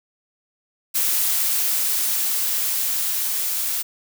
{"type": "noise with level ramp", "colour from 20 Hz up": "blue", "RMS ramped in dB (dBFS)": [-20, -24], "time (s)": [0.94, 3.83], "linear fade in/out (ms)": 20, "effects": []}